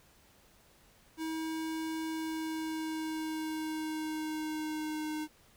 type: tone with pitch glide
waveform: square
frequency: 320 to 307.5 Hz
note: D#4 to D#4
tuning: +49 to -20 cents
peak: -35 dBFS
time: 1.17-5.28 s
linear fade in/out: 50 ms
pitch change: -69 cents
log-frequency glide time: 2.07-5.17 s
effects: pink hiss -63 dBFS RMS until 5.56 s